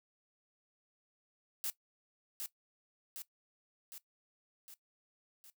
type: noise with echo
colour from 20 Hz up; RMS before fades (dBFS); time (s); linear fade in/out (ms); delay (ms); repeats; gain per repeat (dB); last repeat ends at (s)
blue; -37; 1.64-1.7; 0; 760; 5; -4; 5.5
effects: noise-tail reverb RT60 0.1 s tail -17 dB re dry